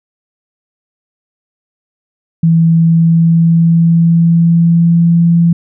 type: tone with pitch glide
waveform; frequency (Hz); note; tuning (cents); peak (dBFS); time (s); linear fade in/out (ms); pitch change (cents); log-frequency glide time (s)
sine; 164.81 to 169.15; E3 to E3; 0 to +45; -5; 2.43-5.53; 5; +45; 2.71-5.17
effects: none